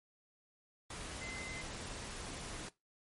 sine tone in noise, 2061 Hz, C7, 27 cents flat, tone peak -44 dBFS, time 1.21-1.62 s, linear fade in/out 5 ms, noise pink, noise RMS -45 dBFS, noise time 0.9-2.69 s, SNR -2 dB, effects noise-tail reverb RT60 0.2 s tail -19 dB re dry + MP3 48 kbps

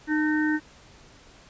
harmonic tone with a mistuned harmonic, 306.3 Hz, D#4, 27 cents flat, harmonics 1 / 3 / 5 / 6, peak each -22 / -36 / -30 / -31 dBFS, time 0.07-0.6 s, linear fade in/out 50 ms, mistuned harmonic 3, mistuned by -38 cents, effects pink hiss -52 dBFS RMS until 1.49 s + resampled to 16000 Hz

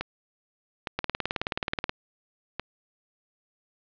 two click trains, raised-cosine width 0.3 ms, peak -14 / -11 dBFS, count 4 / 18, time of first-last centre 0.01-2.596 / 0.99-1.894 s, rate 1.16 / 18.8 Hz, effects resampled to 11025 Hz + 7-bit

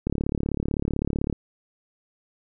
click train, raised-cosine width 3 ms, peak -12 dBFS, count 46, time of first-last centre 0.07-1.327 s, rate 35.8 Hz, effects none

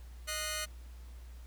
10% pulse tone cluster, 620 / 1464 / 2089 Hz, D#5 / F#6 / C7, -6 / -19 / -3 cents, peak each -31 dBFS, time 0.27-0.66 s, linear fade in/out 20 ms, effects added 60 Hz sine -46 dBFS peak until 1.46 s + pink hiss -62 dBFS RMS until 1.46 s

